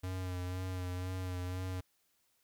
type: tone with vibrato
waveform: square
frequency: 91.5 Hz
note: F#2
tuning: 19 cents flat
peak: -37 dBFS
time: 0.03-1.81 s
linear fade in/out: 10 ms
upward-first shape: sine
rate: 2 Hz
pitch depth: 28 cents each way
effects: white hiss -75 dBFS RMS until 2.43 s